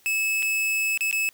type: tone with dropouts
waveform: 45% pulse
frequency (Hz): 2600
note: E7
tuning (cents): -24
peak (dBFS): -22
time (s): 0.06-1.29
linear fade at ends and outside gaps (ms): 0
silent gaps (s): 0.424-0.428 / 0.975-1.008 / 1.112-1.127
effects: white hiss -58 dBFS RMS until 1.33 s